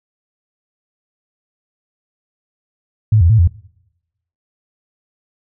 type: tone with pitch steps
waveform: sine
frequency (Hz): 107.9 / 84.3 / 111.6 / 85.4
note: A2 / E2 / A2 / F2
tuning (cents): -33 / +39 / +25 / -38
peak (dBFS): -7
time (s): 3.12-3.476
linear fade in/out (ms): 5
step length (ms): 89
effects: noise-tail reverb RT60 0.9 s tail -23 dB re dry